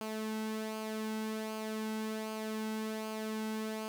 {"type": "tone with flanger", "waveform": "sawtooth", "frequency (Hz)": 218, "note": "A3", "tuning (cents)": -16, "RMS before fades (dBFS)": -38, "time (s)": [0.01, 3.88], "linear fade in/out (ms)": 0, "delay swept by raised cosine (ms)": [0.53, 1.73], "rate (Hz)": 1.3, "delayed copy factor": -0.5, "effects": []}